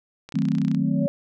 click train, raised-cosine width 0.2 ms, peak -22 dBFS, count 15, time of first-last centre 0.29-0.748 s, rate 30.6 Hz
sine chord, D# diminished seventh, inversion none, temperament equal, 155.56 / 185 / 220 / 261.6 Hz, D#3 / F#3 / A3 / C4, 0 / 0 / 0 / 0 cents, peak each -25 dBFS, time 0.34-1.07 s, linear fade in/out 10 ms
sine tone with exponential growth, 567 Hz, C#5, 39 cents sharp, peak -22 dBFS, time 0.74-1.08 s, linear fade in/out 0 ms, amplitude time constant 73 ms
effects none

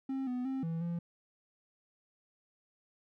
triangle tone with pitch steps, 267.2 / 249.1 / 265.4 / 164.6 / 170.8 Hz, C4 / B3 / C4 / E3 / F3, +36 / +15 / +25 / -2 / -38 cents, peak -31 dBFS, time 0.09-0.99 s, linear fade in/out 5 ms, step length 180 ms, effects none

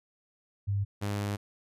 sine / sawtooth tone pair in turn, 100 / 102.04 Hz, G2 / G#2, +35 / -30 cents, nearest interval unison, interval 35 cents, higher second, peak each -26 dBFS, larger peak neither, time 0.67-0.85 / 1.01-1.37 s, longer second, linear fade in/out 20 ms, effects resampled to 32000 Hz

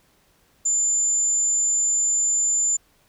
sine tone, 7130 Hz, A8, 22 cents sharp, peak -18 dBFS, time 0.65-2.77 s, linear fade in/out 10 ms, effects pink hiss -61 dBFS RMS until 3.08 s

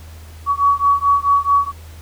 sine beating tone pair, 1127 / 1131.6 Hz, C#6 / C#6, +28 / +35 cents, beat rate 4.6 Hz, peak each -15 dBFS, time 0.46-1.72 s, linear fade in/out 50 ms, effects added 80 Hz sine -35 dBFS peak until 2.01 s + pink hiss -45 dBFS RMS until 2.01 s

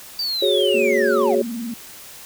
triangle linear sweep, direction down, 4699 to 637 Hz, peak -20 dBFS, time 0.19-1.35 s, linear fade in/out 2 ms
sine chord, F# suspended second, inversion none, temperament equal, 370 / 415.3 / 554.4 Hz, F#4 / G#4 / C#5, 0 / 0 / 0 cents, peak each -20 dBFS, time 0.42-1.42 s, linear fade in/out 5 ms
sine tone with vibrato, 233.1 Hz, A#3, in tune, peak -25 dBFS, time 0.74-1.74 s, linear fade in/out 5 ms, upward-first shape square, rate 20 Hz, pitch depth 76 cents each way
effects white hiss -40 dBFS RMS until 2.25 s

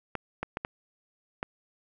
clicks, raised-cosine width 0.5 ms, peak -16 dBFS, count 5, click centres 0.153 / 0.43 / 0.571 / 0.649 / 1.429 s, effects none

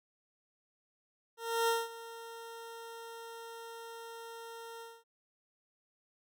20% pulse tone with ADSR envelope, 459.9 Hz, A#4, 23 cents flat, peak -22 dBFS, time 1.37-5.04 s, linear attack 310 ms, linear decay 200 ms, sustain -18 dB, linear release 230 ms, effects none

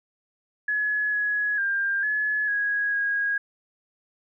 sine tone with pitch steps, 1695 / 1680 / 1597 / 1705 / 1657 / 1642 Hz, G#6 / G#6 / G6 / G#6 / G#6 / G#6, +35 / +19 / +32 / +45 / -4 / -20 cents, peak -22 dBFS, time 0.68-3.38 s, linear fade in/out 5 ms, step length 450 ms, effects none

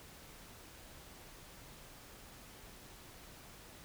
silence, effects pink hiss -55 dBFS RMS until 3.84 s

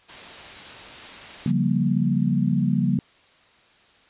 white noise, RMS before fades -39 dBFS, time 0.08-1.52 s, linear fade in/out 20 ms
sine chord, G half-diminished seventh, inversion second, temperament just, 141.12 / 176.4 / 196 / 235.2 Hz, Db3 / F3 / G3 / Bb3, +31 / +18 / 0 / +16 cents, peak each -24 dBFS, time 1.46-2.99 s, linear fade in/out 2 ms
effects white hiss -56 dBFS RMS until 4.09 s + resampled to 8000 Hz

